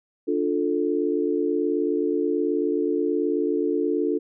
sine chord, D minor, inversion none, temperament just, 293.7 / 352.4 / 440.5 Hz, D4 / F4 / A4, 0 / +16 / +2 cents, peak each -25 dBFS, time 0.27-4.19 s, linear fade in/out 20 ms, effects none

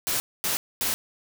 white noise bursts, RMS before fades -26 dBFS, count 3, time 0.07-0.94 s, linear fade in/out 0 ms, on 130 ms, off 240 ms, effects none

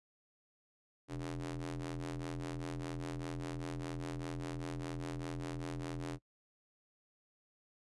sawtooth ring-modulated tone, 83 Hz, E2, 12 cents sharp, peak -32 dBFS, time 1.08-6.19 s, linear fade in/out 50 ms, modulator 210 Hz, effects noise-tail reverb RT60 0.1 s tail -22 dB re dry + resampled to 24000 Hz

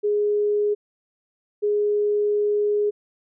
sine tone pair in turn, 415.3 / 415.3 Hz, G#4 / G#4, 0 / 0 cents, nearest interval unison, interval 0 cents, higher neither, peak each -18 dBFS, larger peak neither, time 0.03-0.75 / 1.62-2.91 s, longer second, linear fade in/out 20 ms, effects none

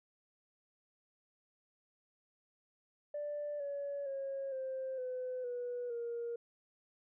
sine tone with pitch steps, 587.3 / 566 / 545.4 / 525.6 / 506.6 / 488.2 / 470.5 Hz, D5 / C#5 / C#5 / C5 / B4 / B4 / A#4, 0 / +36 / -28 / +8 / +44 / -20 / +16 cents, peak -36 dBFS, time 3.14-6.36 s, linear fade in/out 5 ms, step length 460 ms, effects tanh soft clip ceiling -33 dBFS

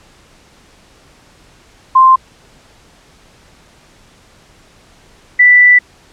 sine tone pair in turn, 1046.5 / 1975.5 Hz, C6 / B6, 0 / 0 cents, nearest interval major seventh, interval 1100 cents, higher second, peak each -3 dBFS, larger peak neither, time 1.95-2.16 / 5.39-5.79 s, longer second, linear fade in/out 10 ms, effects pink hiss -46 dBFS RMS until 6.12 s + low-pass 8000 Hz 12 dB/octave

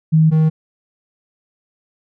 sine / triangle tone pair in turn, 158.3 / 157.52 Hz, D#3 / D#3, +30 / +22 cents, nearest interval unison, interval 8 cents, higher first, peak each -8 dBFS, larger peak neither, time 0.12-0.31 / 0.31-0.5 s, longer neither, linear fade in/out 20 ms, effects none

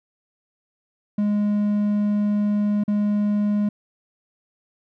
triangle tone with dropouts, 207.2 Hz, G#3, 4 cents flat, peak -16 dBFS, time 1.18-3.69 s, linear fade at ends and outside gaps 5 ms, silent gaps 2.838-2.879 s, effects none

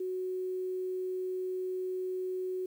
sine tone with quantisation, 370 Hz, F#4, in tune, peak -32 dBFS, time 0-2.66 s, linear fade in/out 5 ms, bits 10, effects none

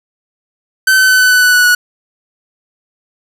45% pulse tone with pitch steps, 1534 / 1524.3 / 1514.6 / 1505 / 1495.5 / 1486 / 1476.6 / 1467.3 Hz, G6 / G6 / F#6 / F#6 / F#6 / F#6 / F#6 / F#6, -38 / -49 / +40 / +29 / +18 / +7 / -4 / -15 cents, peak -6 dBFS, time 0.87-1.75 s, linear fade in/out 5 ms, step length 110 ms, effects none

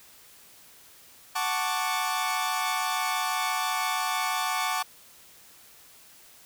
sawtooth chord, D major seventh, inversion first, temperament equal, 740 / 880 / 1108.7 / 1174.7 Hz, F#5 / A5 / C#6 / D6, 0 / 0 / 0 / 0 cents, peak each -28 dBFS, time 1.35-4.83 s, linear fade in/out 10 ms, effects white hiss -53 dBFS RMS until 6.45 s

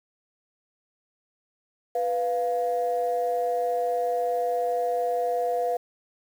sine tone pair together, 493.9 / 698.5 Hz, B4 / F5, 0 / 0 cents, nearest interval tritone, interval 600 cents, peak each -25 dBFS, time 1.95-5.77 s, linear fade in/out 5 ms, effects tanh soft clip ceiling -16 dBFS + 8-bit

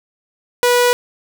sawtooth tone, 488.6 Hz, B4, 19 cents flat, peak -7 dBFS, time 0.63-0.93 s, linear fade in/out 0 ms, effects none

